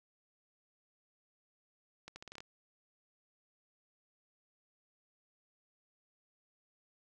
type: accelerating click train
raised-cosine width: 0.2 ms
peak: -30 dBFS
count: 8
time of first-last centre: 2.08-2.405 s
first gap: 80 ms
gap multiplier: 0.81
effects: none